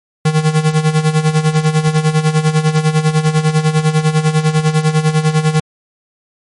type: tone with tremolo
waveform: square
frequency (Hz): 155.56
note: D#3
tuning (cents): 0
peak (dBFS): -8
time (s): 0.25-5.6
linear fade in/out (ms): 5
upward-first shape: sine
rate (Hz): 10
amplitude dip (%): 75
effects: MP3 48 kbps